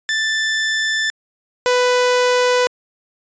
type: tone pair in turn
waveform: sawtooth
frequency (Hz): 1764 / 496.4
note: A6 / B4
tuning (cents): +4 / +9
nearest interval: octave + minor seventh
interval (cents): 2195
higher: first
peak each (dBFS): -13 / -9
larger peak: second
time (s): 0.09-1.1 / 1.66-2.67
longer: neither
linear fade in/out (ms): 0
effects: resampled to 16000 Hz